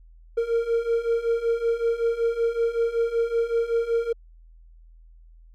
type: beating tone pair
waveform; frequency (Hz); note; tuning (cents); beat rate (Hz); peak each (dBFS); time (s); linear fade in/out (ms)
triangle; 460 / 465.3; A#4 / A#4; -23 / -3; 5.3; -24 / -21; 0.37-4.13; 10
effects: added 41 Hz sine -47 dBFS peak until 5.54 s